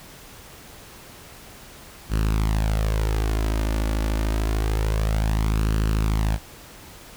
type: tone with flanger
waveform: sawtooth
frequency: 53.5 Hz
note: A1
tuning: 48 cents flat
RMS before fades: -22 dBFS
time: 2.09-6.39 s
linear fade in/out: 50 ms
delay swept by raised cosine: 0.68 to 3.48 ms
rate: 0.27 Hz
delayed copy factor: +0.6
effects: pink hiss -44 dBFS RMS until 7.16 s